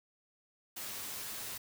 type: noise with comb filter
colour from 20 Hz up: white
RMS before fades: -42 dBFS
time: 0.76-1.58 s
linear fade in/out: 10 ms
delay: 9.6 ms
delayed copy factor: +0.6
effects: none